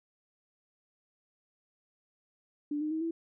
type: tone with pitch steps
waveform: sine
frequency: 293.7 / 305.5 / 317.7 / 330.4 Hz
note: D4 / D#4 / D#4 / E4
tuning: 0 / -32 / +36 / +4 cents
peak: -30 dBFS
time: 2.71-3.11 s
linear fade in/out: 5 ms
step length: 100 ms
effects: none